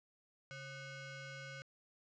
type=ring-modulated tone; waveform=25% pulse; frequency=680 Hz; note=F5; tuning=46 cents flat; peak=-40 dBFS; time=0.51-1.62 s; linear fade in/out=0 ms; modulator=819 Hz; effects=resampled to 16000 Hz + 13-bit